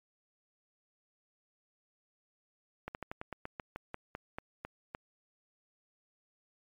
slowing click train, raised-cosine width 0.5 ms, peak -24 dBFS, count 14, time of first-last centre 2.88-4.949 s, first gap 69 ms, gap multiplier 1.13, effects MP3 96 kbps

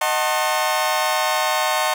sawtooth chord, D# diminished seventh, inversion none, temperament just, 622.3 / 746.7 / 896 / 1075.3 Hz, D#5 / F#5 / A5 / C6, 0 / +16 / +31 / +47 cents, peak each -20 dBFS, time 0.01-1.94 s, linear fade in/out 5 ms, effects none

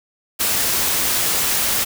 white noise, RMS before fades -19 dBFS, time 0.39-1.85 s, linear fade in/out 20 ms, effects none

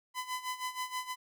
sawtooth tone with tremolo, 1009 Hz, B5, 37 cents sharp, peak -29 dBFS, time 0.14-1.16 s, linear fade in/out 50 ms, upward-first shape sine, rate 6.3 Hz, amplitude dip 80%, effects none

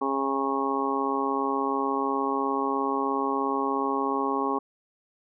harmonic tone, 136.7 Hz, C#3, 24 cents flat, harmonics 2 / 3 / 4 / 5 / 6 / 7 / 8, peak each -30 / -30 / -38 / -41 / -31 / -34 / -29 dBFS, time 0.01-4.59 s, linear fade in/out 10 ms, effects none

